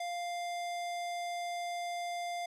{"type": "tone", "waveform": "square", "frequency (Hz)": 698.5, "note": "F5", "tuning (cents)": 0, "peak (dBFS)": -36, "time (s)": [0, 2.46], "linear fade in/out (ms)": 5, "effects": ["low-pass 9000 Hz 12 dB/octave"]}